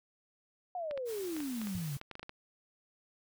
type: exponential sweep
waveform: sine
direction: down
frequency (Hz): 740 to 134.5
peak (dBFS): -35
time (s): 0.75-1.97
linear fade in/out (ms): 2
type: clicks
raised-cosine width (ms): 0.3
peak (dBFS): -28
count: 12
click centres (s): 0.911 / 0.976 / 1.366 / 1.404 / 1.616 / 1.671 / 2.014 / 2.113 / 2.154 / 2.195 / 2.23 / 2.294
type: noise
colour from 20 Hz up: white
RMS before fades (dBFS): -48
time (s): 1.05-2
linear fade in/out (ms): 50
type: tone with exponential decay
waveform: sine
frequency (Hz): 101.8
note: G#2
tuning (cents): -34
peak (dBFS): -35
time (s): 1.75-1.87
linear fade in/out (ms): 0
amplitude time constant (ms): 26
effects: none